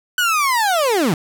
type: linear sweep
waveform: 30% pulse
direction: down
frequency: 1500 to 138.59 Hz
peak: -12 dBFS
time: 0.18-1.14 s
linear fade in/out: 2 ms
effects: none